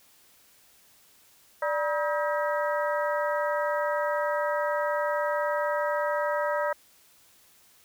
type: harmonic tone with a mistuned harmonic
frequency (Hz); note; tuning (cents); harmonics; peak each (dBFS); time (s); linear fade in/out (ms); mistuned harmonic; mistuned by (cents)
319.5; D#4; +46; 2 / 3 / 4 / 5 / 6; -27 / -31 / -33 / -35 / -37; 1.62-6.73; 5; 2; -140
effects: white hiss -59 dBFS RMS until 7.84 s